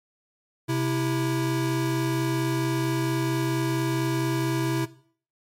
square tone pair together, 131.33 / 329.6 Hz, C3 / E4, +7 / 0 cents, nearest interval octave + major third, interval 1593 cents, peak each -26 / -27 dBFS, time 0.68-4.86 s, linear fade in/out 20 ms, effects noise-tail reverb RT60 0.5 s tail -17 dB re dry + MP3 64 kbps

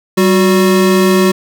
square tone pair together, 192.53 / 366.5 Hz, G3 / F#4, -31 / -16 cents, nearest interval major seventh, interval 1115 cents, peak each -11 dBFS, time 0.17-1.32 s, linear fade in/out 10 ms, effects none

